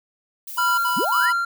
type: noise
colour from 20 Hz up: violet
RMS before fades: -34 dBFS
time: 0.47-1.26 s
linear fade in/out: 5 ms
type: tone bursts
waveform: square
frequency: 987.8 Hz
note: B5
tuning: in tune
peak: -23 dBFS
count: 3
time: 0.57-1.328 s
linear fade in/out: 10 ms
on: 210 ms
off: 64 ms
type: tone with tremolo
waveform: triangle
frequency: 1383 Hz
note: F6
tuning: 17 cents flat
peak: -16 dBFS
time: 0.58-1.45 s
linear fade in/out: 5 ms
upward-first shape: sine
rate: 1.8 Hz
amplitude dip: 50%
type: linear sweep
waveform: sine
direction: up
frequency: 120.6 to 2048 Hz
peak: -22 dBFS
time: 0.96-1.31 s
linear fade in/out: 20 ms
effects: none